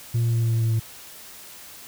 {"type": "tone with pitch steps", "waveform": "sine", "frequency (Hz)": [117.2, 116.39, 115.59, 114.79, 114, 113.21, 112.43], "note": ["A#2", "A#2", "A#2", "A#2", "A#2", "A2", "A2"], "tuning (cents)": [10, -2, -14, -26, -38, 50, 38], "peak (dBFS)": -16, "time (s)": [0.14, 0.798], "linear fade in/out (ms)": 10, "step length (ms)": 94, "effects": ["tanh soft clip ceiling -18 dBFS", "white hiss -43 dBFS RMS until 1.87 s"]}